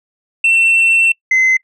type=tone pair in turn; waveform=sine; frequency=2696 / 2054 Hz; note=E7 / C7; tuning=+38 / -33 cents; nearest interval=perfect fourth; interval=471 cents; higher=first; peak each=-6 dBFS; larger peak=neither; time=0.44-1.12 / 1.31-1.57 s; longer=first; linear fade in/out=5 ms; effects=noise-tail reverb RT60 0.1 s tail -26 dB re dry + tanh soft clip ceiling -7 dBFS